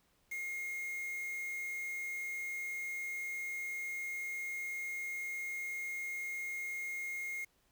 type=tone with quantisation; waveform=triangle; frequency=2141 Hz; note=C7; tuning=39 cents sharp; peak=-36 dBFS; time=0.31-7.45 s; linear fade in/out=10 ms; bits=8; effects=pink hiss -73 dBFS RMS until 7.71 s